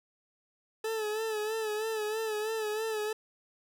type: tone with vibrato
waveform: 40% pulse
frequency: 434 Hz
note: A4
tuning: 24 cents flat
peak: -30 dBFS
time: 0.84-3.13 s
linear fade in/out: 5 ms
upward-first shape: sine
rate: 3.1 Hz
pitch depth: 53 cents each way
effects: none